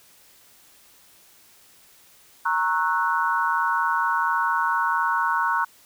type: chord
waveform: sine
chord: F# dominant seventh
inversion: first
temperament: equal with one note detuned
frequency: 932.3 / 1096.6 / 1318.5 / 1480 Hz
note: A#5 / C#6 / E6 / F#6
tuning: 0 / -19 / 0 / 0 cents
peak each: -24 / -25 / -29 / -25 dBFS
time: 2.45-5.65 s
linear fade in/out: 10 ms
effects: white hiss -54 dBFS RMS until 5.85 s